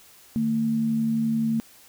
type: tone pair together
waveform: sine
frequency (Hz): 153.9 / 225.5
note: D#3 / A3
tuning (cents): -19 / +43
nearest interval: perfect fifth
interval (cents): 662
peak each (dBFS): -32 / -21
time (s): 0.36-1.6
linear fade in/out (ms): 0
effects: white hiss -52 dBFS RMS until 1.88 s